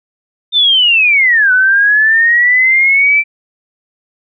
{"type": "linear two-way sweep", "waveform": "sine", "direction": "down then up", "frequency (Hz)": [3616, 1482, 2344], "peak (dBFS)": -6, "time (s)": [0.52, 3.24], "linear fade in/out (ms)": 50, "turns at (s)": 1.52, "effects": []}